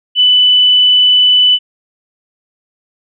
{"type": "tone", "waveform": "sine", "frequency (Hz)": 2990, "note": "F#7", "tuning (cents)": 17, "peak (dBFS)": -5, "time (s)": [0.15, 1.59], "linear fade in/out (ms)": 50, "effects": []}